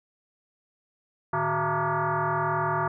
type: tone with frequency modulation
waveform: sine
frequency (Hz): 110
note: A2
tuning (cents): 0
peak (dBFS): -23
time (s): 1.33-2.88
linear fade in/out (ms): 5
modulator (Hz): 262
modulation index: 5
effects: none